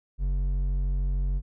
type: tone with hard clipping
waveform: sine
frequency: 46.64 Hz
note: F#1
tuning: 15 cents sharp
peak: -25 dBFS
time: 0.18-1.42 s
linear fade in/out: 50 ms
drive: 6 dB
effects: none